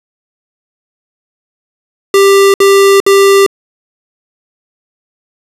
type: tone bursts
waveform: square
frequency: 394.5 Hz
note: G4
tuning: 11 cents sharp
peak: -4 dBFS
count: 3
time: 2.14-3.464 s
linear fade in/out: 2 ms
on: 400 ms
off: 62 ms
effects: resampled to 32000 Hz + 7-bit